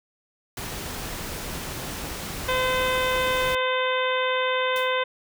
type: noise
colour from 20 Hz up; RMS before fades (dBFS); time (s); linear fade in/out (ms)
pink; -33; 0.57-3.55; 2
type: harmonic tone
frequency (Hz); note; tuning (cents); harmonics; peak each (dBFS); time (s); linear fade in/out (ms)
512; C5; -38; 1 / 2 / 3 / 4 / 5 / 6 / 7; -25 / -27 / -30 / -31 / -33 / -35 / -33; 2.48-5.04; 10
type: noise with exponential decay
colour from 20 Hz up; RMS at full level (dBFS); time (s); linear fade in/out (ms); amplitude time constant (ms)
white; -36; 4.76-4.97; 0; 44
effects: none